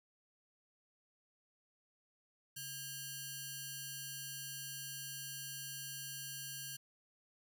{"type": "ring-modulated tone", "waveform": "5% pulse", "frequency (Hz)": 1480, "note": "F#6", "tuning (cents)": 0, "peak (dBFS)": -29, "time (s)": [2.56, 6.77], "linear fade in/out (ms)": 10, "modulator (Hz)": 1340, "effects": []}